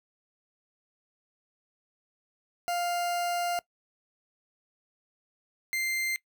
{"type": "tone pair in turn", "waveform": "40% pulse", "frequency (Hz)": [700, 2090], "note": ["F5", "C7"], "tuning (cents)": [4, -2], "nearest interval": "octave + perfect fifth", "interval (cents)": 1894, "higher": "second", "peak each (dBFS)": -27, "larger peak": "neither", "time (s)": [[2.68, 3.59], [5.73, 6.16]], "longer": "first", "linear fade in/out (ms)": 0, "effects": ["noise-tail reverb RT60 0.1 s tail -21 dB re dry"]}